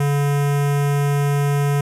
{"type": "tone with notch filter", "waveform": "square", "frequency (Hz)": 142.9, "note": "D3", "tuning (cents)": -47, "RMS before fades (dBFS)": -18, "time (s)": [0, 1.81], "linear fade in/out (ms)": 5, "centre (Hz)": 4200, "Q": 1.3, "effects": ["resampled to 32000 Hz"]}